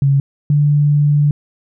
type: tone pair in turn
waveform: sine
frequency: 138.59 / 146.49 Hz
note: C#3 / D3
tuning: 0 / -4 cents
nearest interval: minor second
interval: 96 cents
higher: second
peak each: -9 dBFS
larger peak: neither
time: 0.02-0.2 / 0.5-1.31 s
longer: second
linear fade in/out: 2 ms
effects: none